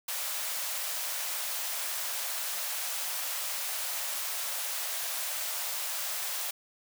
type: high-pass noise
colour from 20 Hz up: white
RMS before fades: -34 dBFS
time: 0.08-6.51 s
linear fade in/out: 5 ms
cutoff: 530 Hz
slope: 48 dB/octave
effects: none